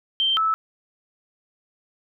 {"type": "tone pair in turn", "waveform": "sine", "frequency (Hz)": [3135, 1307.5], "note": ["G7", "E6"], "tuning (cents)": [-1, -15], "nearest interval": "octave + minor third", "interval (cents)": 1514, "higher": "first", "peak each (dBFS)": -18, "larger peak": "neither", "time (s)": [[0.2, 0.37], [0.37, 0.54]], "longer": "neither", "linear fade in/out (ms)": 0, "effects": []}